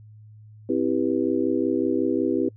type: chord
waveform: sine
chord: C major seventh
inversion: none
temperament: just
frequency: 261.6 / 327 / 392.4 / 490.5 Hz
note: C4 / E4 / G4 / B4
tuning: 0 / -14 / +2 / -12 cents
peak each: -25 / -24 / -26 / -29 dBFS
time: 0.69-2.49 s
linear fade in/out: 5 ms
effects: noise-tail reverb RT60 0.1 s tail -26 dB re dry + added 107 Hz sine -44 dBFS peak until 2.56 s